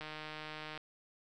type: click train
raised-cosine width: 0.3 ms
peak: -28 dBFS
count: 119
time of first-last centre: 0.01-0.776 s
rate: 154 Hz
effects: none